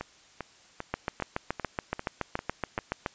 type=two click trains; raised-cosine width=0.5 ms; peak=-19 / -13 dBFS; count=8 / 16; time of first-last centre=0.01-2.788 / 0.94-3.062 s; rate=2.52 / 7.07 Hz; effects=white hiss -57 dBFS RMS until 3.14 s + resampled to 16000 Hz